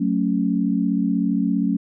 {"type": "chord", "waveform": "sine", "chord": "F# minor", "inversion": "none", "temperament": "just", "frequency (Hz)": [185, 222, 277.5], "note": ["F#3", "A3", "C#4"], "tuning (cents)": [0, 16, 2], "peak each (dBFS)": -22, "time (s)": [0, 1.77], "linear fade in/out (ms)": 10, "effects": []}